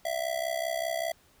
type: tone with amplitude modulation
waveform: square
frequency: 664 Hz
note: E5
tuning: 12 cents sharp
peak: -26 dBFS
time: 0.05-1.12 s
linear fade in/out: 5 ms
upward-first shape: sine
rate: 65.1 Hz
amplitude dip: 85%
effects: pink hiss -62 dBFS RMS until 1.4 s